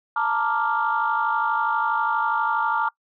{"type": "chord", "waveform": "sine", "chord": "Bb major seventh", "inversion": "third", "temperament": "equal", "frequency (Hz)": [880, 932.3, 1174.7, 1396.9], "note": ["A5", "Bb5", "D6", "F6"], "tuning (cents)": [0, 0, 0, 0], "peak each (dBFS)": -25, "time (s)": [0.16, 2.89], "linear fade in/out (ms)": 5, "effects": ["noise-tail reverb RT60 0.1 s tail -23 dB re dry", "tanh soft clip ceiling -11 dBFS"]}